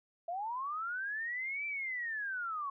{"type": "linear two-way sweep", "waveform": "sine", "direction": "up then down", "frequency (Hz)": [659.3, 2349, 1084], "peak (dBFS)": -35, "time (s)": [0.28, 2.7], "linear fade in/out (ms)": 5, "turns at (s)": 1.66, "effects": []}